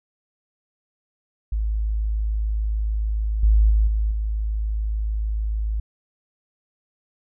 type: tone with level steps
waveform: sine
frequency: 53.4 Hz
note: G#1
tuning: 49 cents sharp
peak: -20 / -12 / -14 / -18 / -21 dBFS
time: 1.52-5.8 s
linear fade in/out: 5 ms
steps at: 3.43 / 3.7 / 3.87 / 4.11 s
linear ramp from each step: 5 ms
effects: none